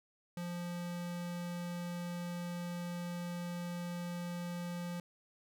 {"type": "tone", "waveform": "square", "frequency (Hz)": 174.61, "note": "F3", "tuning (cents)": 0, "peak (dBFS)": -39, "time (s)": [0.37, 5], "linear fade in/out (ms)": 2, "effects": []}